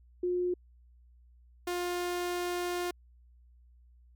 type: tone pair in turn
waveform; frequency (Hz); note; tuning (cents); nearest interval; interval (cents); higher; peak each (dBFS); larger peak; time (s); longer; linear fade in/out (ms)
sine / sawtooth; 357.9 / 353.8; F4 / F4; +42 / +23; unison; 19; first; -27; neither; 0.23-0.54 / 1.67-2.91; second; 5
effects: added 60 Hz sine -56 dBFS peak until 4.15 s + MP3 96 kbps